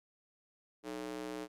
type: tone with high-pass filter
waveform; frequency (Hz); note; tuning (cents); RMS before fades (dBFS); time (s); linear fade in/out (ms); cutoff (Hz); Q
square; 61.74; B1; 0; -42; 0.83-1.48; 50; 350; 2.3
effects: low-pass 12000 Hz 12 dB/octave